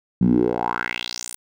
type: tone with band-pass filter sweep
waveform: 10% pulse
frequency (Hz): 60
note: B1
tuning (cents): -49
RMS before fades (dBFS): -22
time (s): 0.21-1.36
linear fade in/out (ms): 5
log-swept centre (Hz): 170 to 11000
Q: 4.1
effects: none